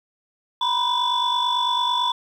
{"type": "tone cluster", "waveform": "sine", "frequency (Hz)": [958, 1007, 3469], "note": ["A#5", "B5", "A7"], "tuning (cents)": [47, 33, -25], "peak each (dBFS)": -22, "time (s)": [0.61, 2.12], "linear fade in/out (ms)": 5, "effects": ["tanh soft clip ceiling -14 dBFS", "9-bit"]}